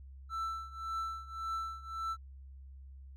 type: tone with tremolo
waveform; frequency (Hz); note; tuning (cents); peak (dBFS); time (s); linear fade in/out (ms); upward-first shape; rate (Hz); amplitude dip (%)
triangle; 1330; E6; +15; -31; 0.29-2.17; 50; triangle; 1.8; 90
effects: added 67 Hz sine -48 dBFS peak until 3.16 s